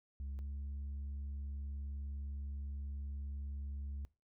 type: tone pair in turn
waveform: sine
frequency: 68.9 / 70.19 Hz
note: C#2 / C#2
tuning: -10 / +22 cents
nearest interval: unison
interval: 32 cents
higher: second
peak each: -37 / -37 dBFS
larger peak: neither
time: 0.2-0.39 / 0.39-4.05 s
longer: second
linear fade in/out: 0 ms
effects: noise-tail reverb RT60 0.3 s tail -24 dB re dry + tanh soft clip ceiling -39 dBFS